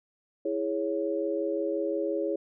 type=chord; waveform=sine; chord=C# minor; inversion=first; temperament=equal; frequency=329.6 / 415.3 / 554.4 Hz; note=E4 / G#4 / C#5; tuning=0 / 0 / 0 cents; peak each=-31 dBFS; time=0.45-2.36 s; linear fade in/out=5 ms; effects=none